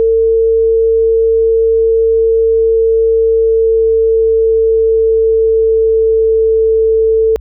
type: tone with pitch glide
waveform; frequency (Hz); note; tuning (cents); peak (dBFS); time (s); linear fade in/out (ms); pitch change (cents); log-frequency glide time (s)
sine; 451.3 to 444.8; A4 to A4; +44 to +19; -7; 0-7.36; 0; -25; 2.38-6.69
effects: added 60 Hz sine -29 dBFS peak until 7.4 s